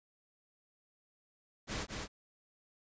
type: noise with echo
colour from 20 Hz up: pink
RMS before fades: -38 dBFS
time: 1.67-1.87 s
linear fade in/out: 50 ms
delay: 210 ms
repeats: 1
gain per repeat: -3 dB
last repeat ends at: 2.08 s
effects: resampled to 16000 Hz